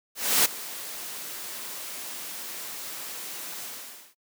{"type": "noise with ADSR envelope", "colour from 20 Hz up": "white", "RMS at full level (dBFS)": -19, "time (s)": [0.15, 4.15], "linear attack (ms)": 300, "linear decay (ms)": 13, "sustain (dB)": -18, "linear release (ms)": 510, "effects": ["noise-tail reverb RT60 0.1 s tail -26 dB re dry", "high-pass 200 Hz 12 dB/octave"]}